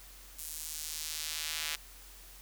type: tone with high-pass filter sweep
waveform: square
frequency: 77.78 Hz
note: D#2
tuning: in tune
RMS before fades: -39 dBFS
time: 0.38-1.76 s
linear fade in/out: 10 ms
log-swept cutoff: 9300 to 2500 Hz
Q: 0.91
effects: added 45 Hz sine -54 dBFS peak until 2.41 s + white hiss -54 dBFS RMS until 2.41 s